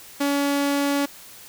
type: tone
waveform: sawtooth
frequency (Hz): 283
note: C#4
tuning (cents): +36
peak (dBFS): -16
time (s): 0.2-1.06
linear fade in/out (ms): 10
effects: white hiss -44 dBFS RMS until 1.48 s